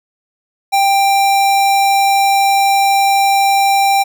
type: tone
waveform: square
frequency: 789 Hz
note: G5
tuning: 11 cents sharp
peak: -10 dBFS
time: 0.72-4.04 s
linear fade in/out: 20 ms
effects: none